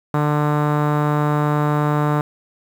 sawtooth tone with low-pass filter, 148.7 Hz, D3, 22 cents sharp, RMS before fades -18 dBFS, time 0.14-2.21 s, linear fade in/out 2 ms, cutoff 1200 Hz, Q 2.2, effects 7-bit

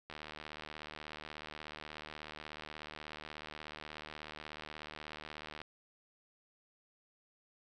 click train, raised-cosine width 0.3 ms, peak -29 dBFS, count 423, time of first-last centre 0.1-5.616 s, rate 76.5 Hz, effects none

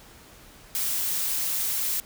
blue noise, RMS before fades -27 dBFS, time 0.75-2 s, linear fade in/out 0 ms, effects pink hiss -50 dBFS RMS until 2.05 s

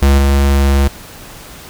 square tone with level steps, 69.3 Hz, C#2, in tune, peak -7 / -9 dBFS, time 0.02-0.88 s, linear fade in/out 5 ms, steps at 0.18 s, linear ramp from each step 2 ms, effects pink hiss -34 dBFS RMS until 1.69 s

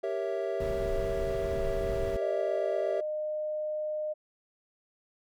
triangle chord, G diminished seventh, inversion none, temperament equal, 392 / 466.2 / 554.4 / 659.3 Hz, G4 / Bb4 / Db5 / Fb5, 0 / 0 / 0 / 0 cents, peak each -32 / -35 / -34 / -32 dBFS, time 0.03-3.01 s, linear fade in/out 10 ms
brown noise, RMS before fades -35 dBFS, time 0.6-2.17 s, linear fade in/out 5 ms
sine tone, 611 Hz, D#5, 32 cents flat, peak -30 dBFS, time 2.2-4.14 s, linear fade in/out 20 ms
effects none

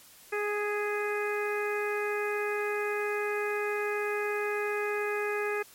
harmonic tone with a mistuned harmonic, 415.7 Hz, G#4, 2 cents sharp, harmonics 1 / 2 / 3 / 4 / 5 / 6, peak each -30 / -39 / -38 / -36 / -39 / -39 dBFS, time 0.32-5.63 s, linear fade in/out 10 ms, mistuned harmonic 5, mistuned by -15 cents, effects white hiss -54 dBFS RMS until 5.74 s + MP3 64 kbps

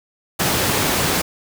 pink high-pass noise, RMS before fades -19 dBFS, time 0.39-1.22 s, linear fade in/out 10 ms, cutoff 100 Hz, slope 12 dB/octave, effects none

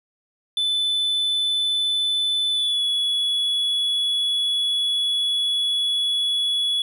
triangle tone with pitch glide, 3507 to 3388 Hz, A7 to G#7, -6 to +34 cents, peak -18 dBFS, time 0.57-6.82 s, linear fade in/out 2 ms, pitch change -60 cents, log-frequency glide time 2.51-2.83 s, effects none

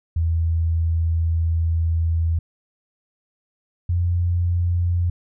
sine tone pair in turn, 82.41 / 87.31 Hz, E2 / F2, 0 / 0 cents, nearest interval minor second, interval 100 cents, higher second, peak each -17 dBFS, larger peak neither, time 0.16-2.39 / 3.89-5.1 s, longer first, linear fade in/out 5 ms, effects none

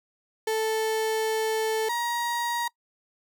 35% pulse tone pair in turn, 440 / 947.5 Hz, A4 / A#5, 0 / +28 cents, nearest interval octave + minor second, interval 1328 cents, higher second, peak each -22 / -24 dBFS, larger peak first, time 0.47-1.89 / 1.89-2.68 s, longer first, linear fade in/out 5 ms, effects noise-tail reverb RT60 0.1 s tail -23 dB re dry

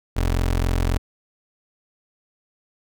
25% pulse tone, 43.65 Hz, F1, in tune, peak -15 dBFS, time 0.16-0.98 s, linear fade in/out 10 ms, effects none

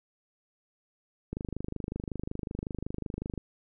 click train, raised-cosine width 3 ms, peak -21 dBFS, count 53, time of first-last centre 1.33-3.377 s, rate 25.4 Hz, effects none

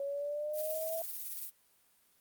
sine exponential sweep, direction up, 554.4 to 659.3 Hz, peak -34 dBFS, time 0-1.02 s, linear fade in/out 2 ms
violet noise with tremolo, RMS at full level -39 dBFS, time 0.53-1.51 s, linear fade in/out 50 ms, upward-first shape sine, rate 18 Hz, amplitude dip 40%
effects white hiss -69 dBFS RMS until 2.2 s + Opus 32 kbps

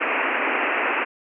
white band-pass noise, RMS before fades -23 dBFS, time 0-1.05 s, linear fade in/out 20 ms, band 240 to 2700 Hz, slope 96 dB/octave, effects none

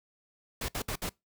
pink noise bursts, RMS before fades -34 dBFS, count 4, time 0.61-1.093 s, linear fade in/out 5 ms, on 75 ms, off 61 ms, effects noise-tail reverb RT60 0.2 s tail -24 dB re dry

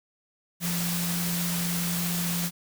sine tone in noise, 173.4 Hz, F3, 12 cents flat, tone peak -28 dBFS, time 0.6-2.51 s, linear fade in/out 50 ms, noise white, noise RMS -31 dBFS, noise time 0.6-2.51 s, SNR 0 dB, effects none

